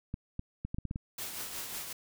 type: clicks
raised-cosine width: 5 ms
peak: -23 dBFS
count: 8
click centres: 0.141 / 0.394 / 0.65 / 0.745 / 0.785 / 0.853 / 0.911 / 0.959 s
type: noise with tremolo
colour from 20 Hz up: white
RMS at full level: -38 dBFS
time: 1.18-1.93 s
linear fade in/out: 5 ms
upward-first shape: triangle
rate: 5.5 Hz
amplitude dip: 50%
effects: none